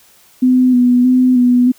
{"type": "tone with vibrato", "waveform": "sine", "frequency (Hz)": 250.2, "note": "B3", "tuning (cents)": 23, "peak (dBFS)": -7, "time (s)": [0.42, 1.72], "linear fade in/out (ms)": 10, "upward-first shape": "square", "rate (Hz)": 1.6, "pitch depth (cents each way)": 26, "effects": ["white hiss -48 dBFS RMS until 1.78 s"]}